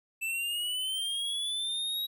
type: linear sweep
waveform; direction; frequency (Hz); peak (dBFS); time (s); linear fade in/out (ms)
square; up; 2637 to 3839; -31; 0.21-2.07; 20
effects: 12-bit